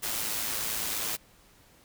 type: noise with amplitude modulation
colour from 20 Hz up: white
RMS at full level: -30 dBFS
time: 0.02-1.17 s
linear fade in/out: 20 ms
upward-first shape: sine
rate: 109 Hz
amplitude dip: 40%
effects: pink hiss -59 dBFS RMS until 1.84 s